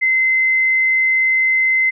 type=tone; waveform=sine; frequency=2061 Hz; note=C7; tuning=27 cents flat; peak=-12 dBFS; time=0.01-1.91 s; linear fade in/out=20 ms; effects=none